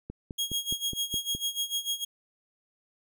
click train, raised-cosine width 3 ms, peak -24 dBFS, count 7, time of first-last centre 0.1-1.35 s, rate 4.8 Hz
sawtooth tone with tremolo, 3282 Hz, G#7, 21 cents flat, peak -23 dBFS, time 0.38-2.05 s, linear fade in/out 10 ms, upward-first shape sine, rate 6.7 Hz, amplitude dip 85%
effects none

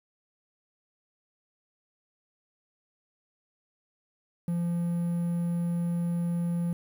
triangle tone with quantisation, 171.9 Hz, F3, 27 cents flat, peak -24 dBFS, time 4.48-6.73 s, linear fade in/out 2 ms, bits 9, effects none

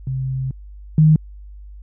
sine tone pair in turn, 131.7 / 155.26 Hz, C3 / D#3, +12 / -3 cents, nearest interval minor third, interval 285 cents, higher second, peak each -20 / -8 dBFS, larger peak second, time 0.07-0.51 / 0.98-1.16 s, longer first, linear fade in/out 2 ms, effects added 50 Hz sine -35 dBFS peak until 1.82 s

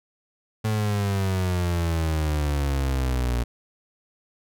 35% pulse exponential sweep, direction down, 110 to 59 Hz, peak -20 dBFS, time 0.64-3.44 s, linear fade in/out 10 ms, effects none

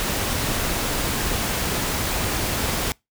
pink noise, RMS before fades -24 dBFS, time 0-2.92 s, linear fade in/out 0 ms, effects noise-tail reverb RT60 0.2 s tail -25 dB re dry

